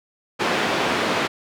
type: band-pass noise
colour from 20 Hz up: pink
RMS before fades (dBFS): -22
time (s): 0.39-1.28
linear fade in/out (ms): 20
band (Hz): 270 to 3300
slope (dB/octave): 12
effects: none